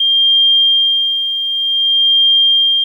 sine tone with tremolo, 3198 Hz, G7, 34 cents sharp, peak -7 dBFS, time 0-2.84 s, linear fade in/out 5 ms, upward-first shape sine, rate 0.54 Hz, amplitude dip 60%, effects 8-bit

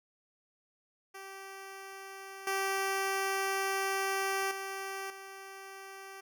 10% pulse tone with level steps, 388.4 Hz, G4, 16 cents flat, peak -36 / -22 / -29 / -37 dBFS, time 1.14-6.21 s, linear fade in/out 10 ms, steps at 2.47 / 4.51 / 5.1 s, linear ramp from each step 2 ms, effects none

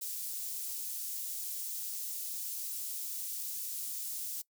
white high-pass noise, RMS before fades -39 dBFS, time 0.01-4.42 s, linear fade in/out 10 ms, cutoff 6500 Hz, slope 12 dB/octave, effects noise-tail reverb RT60 0.1 s tail -21 dB re dry

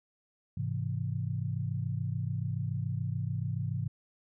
sine chord, Ab augmented, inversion none, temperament equal, 103.83 / 130.81 / 164.81 Hz, Ab2 / C3 / E3, 0 / 0 / 0 cents, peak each -34 / -34 / -37 dBFS, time 0.57-3.88 s, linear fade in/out 5 ms, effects none

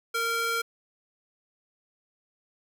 square tone with high-pass filter, 461.3 Hz, A#4, 18 cents flat, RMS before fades -28 dBFS, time 0.14-0.62 s, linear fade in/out 10 ms, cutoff 1000 Hz, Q 1.6, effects none

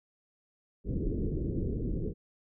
pink low-pass noise, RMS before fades -32 dBFS, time 0.84-2.14 s, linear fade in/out 50 ms, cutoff 450 Hz, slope 48 dB/octave, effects none

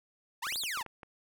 sawtooth exponential two-way sweep, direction up then down, 830.6 to 4953 to 830.6 Hz, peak -30 dBFS, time 0.42-0.83 s, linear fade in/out 10 ms, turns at 0.58 s
clicks, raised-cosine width 0.5 ms, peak -31 dBFS, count 8, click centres 0.469 / 0.524 / 0.558 / 0.636 / 0.774 / 0.811 / 0.863 / 1.032 s
effects none

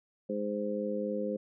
harmonic tone, 103.83 Hz, G#2, in tune, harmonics 2 / 3 / 4 / 5, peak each -35 / -40 / -38 / -34 dBFS, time 0.29-1.37 s, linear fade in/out 10 ms, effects none

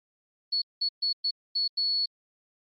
sine tone bursts at uneven times, 4400 Hz, C#8, 14 cents flat, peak -24 dBFS, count 6, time 0.52-0.62 / 0.81-0.89 / 1.02-1.13 / 1.24-1.31 / 1.55-1.68 / 1.77-2.06 s, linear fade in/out 10 ms, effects Opus 48 kbps

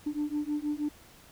sine beating tone pair, 293.7 / 300 Hz, D4 / D4, 0 / +37 cents, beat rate 6.3 Hz, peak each -31 dBFS, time 0.06-0.89 s, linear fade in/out 10 ms, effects tanh soft clip ceiling -24 dBFS + pink hiss -55 dBFS RMS until 1.31 s

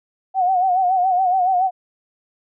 sine tone with vibrato, 740 Hz, F#5, in tune, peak -14 dBFS, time 0.34-1.71 s, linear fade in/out 50 ms, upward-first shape sine, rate 7.1 Hz, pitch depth 73 cents each way, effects none

